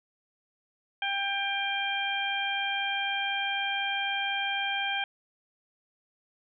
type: harmonic tone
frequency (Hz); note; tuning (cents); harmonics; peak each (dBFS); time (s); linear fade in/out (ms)
794; G5; +22; 1 / 2 / 3 / 4; -33 / -33 / -33 / -33; 1.02-5.04; 2
effects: none